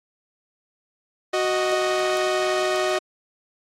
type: tone pair together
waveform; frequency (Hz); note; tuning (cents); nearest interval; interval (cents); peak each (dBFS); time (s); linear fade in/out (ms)
sawtooth; 370 / 621.2; F#4 / D#5; 0 / -3; major sixth; 897; -19; 1.33-2.99; 10
effects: low-pass 7000 Hz 12 dB/octave + AAC 64 kbps